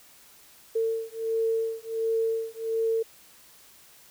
sine beating tone pair, 450 / 451.4 Hz, A4 / A4, +39 / +44 cents, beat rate 1.4 Hz, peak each -28 dBFS, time 0.75-3.03 s, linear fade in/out 10 ms, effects white hiss -54 dBFS RMS until 4.1 s

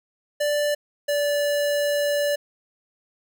square tone pair in turn, 587.3 / 580.6 Hz, D5 / D5, 0 / -20 cents, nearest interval unison, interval 20 cents, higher first, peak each -21 dBFS, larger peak neither, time 0.4-0.75 / 1.08-2.36 s, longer second, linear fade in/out 10 ms, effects none

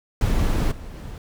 brown noise with level steps, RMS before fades -20 / -36 / -34 dBFS, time 0.21-1.18 s, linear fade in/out 2 ms, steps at 0.71 / 0.94 s, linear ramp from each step 10 ms, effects none

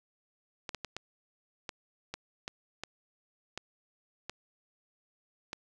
clicks, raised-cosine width 0.2 ms, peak -20 dBFS, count 11, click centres 0.692 / 0.747 / 0.847 / 0.966 / 1.692 / 2.14 / 2.479 / 2.836 / 3.576 / 4.296 / 5.531 s, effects none

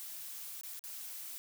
blue noise with dropouts, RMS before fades -45 dBFS, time 0-1.38 s, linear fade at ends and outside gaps 0 ms, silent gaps 0.611-0.634 / 0.793-0.839 s, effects none

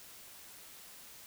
silence, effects white hiss -53 dBFS RMS until 1.26 s

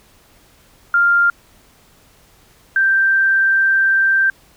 sine tone pair in turn, 1396.9 / 1569.5 Hz, F6 / G6, 0 / +2 cents, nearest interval major second, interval 202 cents, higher second, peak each -10 / -11 dBFS, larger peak first, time 0.94-1.3 / 2.76-4.3 s, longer second, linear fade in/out 2 ms, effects pink hiss -51 dBFS RMS until 4.56 s

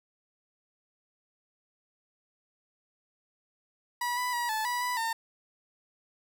30% pulse tone with pitch steps, 971 / 991 / 960 / 871 / 977 / 988 / 908 Hz, B5 / B5 / B5 / A5 / B5 / B5 / A#5, -30 / +6 / -49 / -18 / -19 / 0 / -46 cents, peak -26 dBFS, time 4.01-5.13 s, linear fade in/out 5 ms, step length 160 ms, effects none

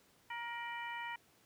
harmonic tone with a mistuned harmonic, 470.8 Hz, A#4, 17 cents sharp, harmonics 2 / 3 / 4 / 5 / 6, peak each -43 / -52 / -45 / -48 / -53 dBFS, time 0.3-1.16 s, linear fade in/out 5 ms, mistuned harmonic 6, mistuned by +88 cents, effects pink hiss -68 dBFS RMS until 1.45 s + high-pass 100 Hz 12 dB/octave

